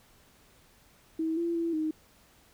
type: tone with pitch steps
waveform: sine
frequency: 321.6 / 339.1 / 334.4 / 312.3 Hz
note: E4 / E4 / E4 / D#4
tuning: -43 / +49 / +25 / +7 cents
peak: -27 dBFS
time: 1.19-1.91 s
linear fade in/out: 5 ms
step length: 180 ms
effects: pink hiss -61 dBFS RMS until 2.53 s